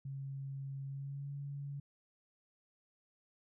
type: tone with pitch glide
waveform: sine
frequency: 136.8 to 141.3 Hz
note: C#3 to C#3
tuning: -23 to +34 cents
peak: -40 dBFS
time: 0.05-1.8 s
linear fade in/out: 5 ms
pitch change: +57 cents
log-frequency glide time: 0.86-1.31 s
effects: none